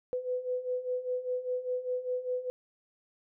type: beating tone pair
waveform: sine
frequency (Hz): 498.3 / 503.3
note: B4 / B4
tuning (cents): +15 / +33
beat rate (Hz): 5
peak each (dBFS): -36 / -32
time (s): 0.13-2.5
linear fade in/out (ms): 0
effects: none